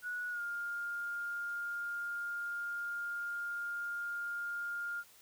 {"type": "tone with pitch glide", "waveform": "sine", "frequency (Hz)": [1465, 1408.6], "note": ["F#6", "F6"], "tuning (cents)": [-18, 14], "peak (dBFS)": -36, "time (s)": [0.02, 5.04], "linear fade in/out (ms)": 50, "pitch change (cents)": -68, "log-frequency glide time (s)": [0.3, 0.41], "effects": ["white hiss -61 dBFS RMS until 5.21 s"]}